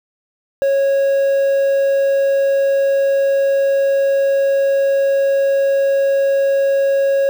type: tone with quantisation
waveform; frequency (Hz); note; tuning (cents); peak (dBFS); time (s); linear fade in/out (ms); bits
triangle; 550; C#5; -14; -10; 0.62-7.29; 0; 6
effects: none